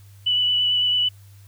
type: tone with vibrato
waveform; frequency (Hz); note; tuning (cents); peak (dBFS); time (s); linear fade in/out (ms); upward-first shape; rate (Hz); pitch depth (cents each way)
sine; 2966; F#7; +4; -17; 0.26-1.09; 10; sine; 9; 14
effects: added 99 Hz sine -44 dBFS peak until 1.47 s + white hiss -57 dBFS RMS until 1.47 s